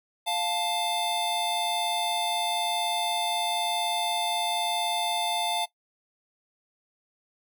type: tone cluster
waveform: square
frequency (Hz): 700 / 876 / 3561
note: F5 / A5 / A7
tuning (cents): +4 / -8 / +20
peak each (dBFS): -31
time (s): 0.26-5.66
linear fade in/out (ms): 20
effects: noise-tail reverb RT60 0.1 s tail -17 dB re dry